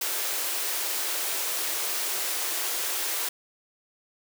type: high-pass noise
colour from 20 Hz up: white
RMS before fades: -29 dBFS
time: 0.01-3.29 s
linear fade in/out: 5 ms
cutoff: 310 Hz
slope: 96 dB/octave
effects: none